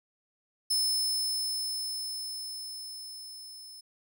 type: tone with level ramp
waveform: sawtooth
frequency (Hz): 5240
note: E8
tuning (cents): -11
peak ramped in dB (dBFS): -22 to -43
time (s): 0.7-3.81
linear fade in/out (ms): 10
effects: none